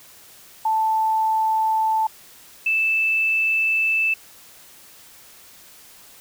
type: tone pair in turn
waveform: sine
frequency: 880 / 2637 Hz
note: A5 / E7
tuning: 0 / 0 cents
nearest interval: octave + perfect fifth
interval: 1900 cents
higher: second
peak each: -17 dBFS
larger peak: neither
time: 0.65-2.07 / 2.66-4.14 s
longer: second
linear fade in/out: 5 ms
effects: white hiss -47 dBFS RMS until 6.2 s